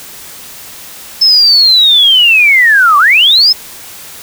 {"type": "linear two-way sweep", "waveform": "sine", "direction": "down then up", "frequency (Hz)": [5274, 1119, 5274], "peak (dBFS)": -3, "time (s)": [1.21, 3.53], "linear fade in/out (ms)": 10, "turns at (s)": 2.98, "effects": ["white hiss -30 dBFS RMS until 4.22 s"]}